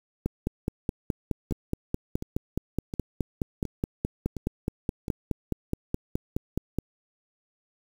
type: two click trains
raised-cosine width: 3 ms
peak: -13 / -20 dBFS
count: 32 / 6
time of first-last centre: 0.26-6.786 / 1.51-5.081 s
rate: 4.75 / 1.4 Hz
effects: 7-bit